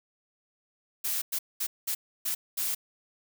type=noise bursts at uneven times; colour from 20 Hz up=blue; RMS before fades=-30 dBFS; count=6; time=1.04-1.22 / 1.32-1.39 / 1.6-1.67 / 1.87-1.95 / 2.25-2.35 / 2.57-2.75 s; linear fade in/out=10 ms; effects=none